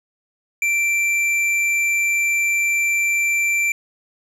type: tone with hard clipping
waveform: sine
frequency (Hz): 2349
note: D7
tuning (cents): 0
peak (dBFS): -18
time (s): 0.62-3.72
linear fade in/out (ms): 2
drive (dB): 8
effects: none